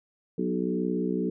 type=harmonic tone with a mistuned harmonic; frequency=61.74 Hz; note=B1; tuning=in tune; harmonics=3 / 4 / 5 / 6 / 7; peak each=-30 / -31 / -32 / -33 / -33 dBFS; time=0.38-1.3 s; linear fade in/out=5 ms; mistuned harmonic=6; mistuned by=+19 cents; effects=none